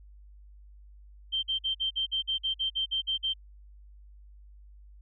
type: tone bursts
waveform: sine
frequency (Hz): 3136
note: G7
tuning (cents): 0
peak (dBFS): -26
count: 13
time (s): 1.32-3.338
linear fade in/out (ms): 20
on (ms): 110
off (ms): 49
effects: added 50 Hz sine -49 dBFS peak until 5.01 s